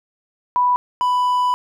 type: tone pair in turn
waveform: sine / triangle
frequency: 987.8 / 992.3 Hz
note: B5 / B5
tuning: 0 / +8 cents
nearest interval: unison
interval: 8 cents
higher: second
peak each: -13 / -13 dBFS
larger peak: neither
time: 0.56-0.76 / 1.01-1.54 s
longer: second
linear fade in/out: 0 ms
effects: none